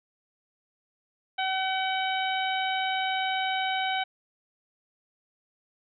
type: harmonic tone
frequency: 759 Hz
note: F#5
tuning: 44 cents sharp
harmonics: 1 / 2 / 3 / 4 / 5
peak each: -28 / -33 / -34 / -34 / -37 dBFS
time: 1.38-4.04 s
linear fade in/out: 10 ms
effects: none